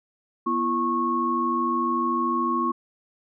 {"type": "tone cluster", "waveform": "sine", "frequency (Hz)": [243.5, 337, 1097], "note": ["B3", "E4", "C#6"], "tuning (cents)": [-24, 38, -18], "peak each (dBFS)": [-28, -28, -23], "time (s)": [0.46, 2.72], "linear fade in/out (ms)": 10, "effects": []}